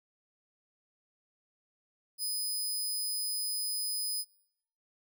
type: tone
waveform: 15% pulse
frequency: 5000 Hz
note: D#8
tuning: 8 cents sharp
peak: -25 dBFS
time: 2.18-4.25 s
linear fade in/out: 50 ms
effects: noise-tail reverb RT60 0.7 s tail -23 dB re dry